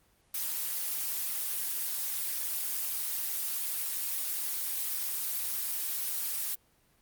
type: noise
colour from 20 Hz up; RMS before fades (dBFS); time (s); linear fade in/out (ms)
blue; -33; 0.34-6.55; 5
effects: pink hiss -67 dBFS RMS until 7.01 s + Opus 24 kbps